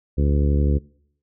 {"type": "harmonic tone", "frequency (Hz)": 71.9, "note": "D2", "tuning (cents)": -36, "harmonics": [1, 2, 3, 4, 5, 6, 7], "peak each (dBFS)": [-17, -23, -27, -29, -31, -33, -34], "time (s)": [0.17, 0.79], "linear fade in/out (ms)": 20, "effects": ["noise-tail reverb RT60 0.7 s tail -25 dB re dry"]}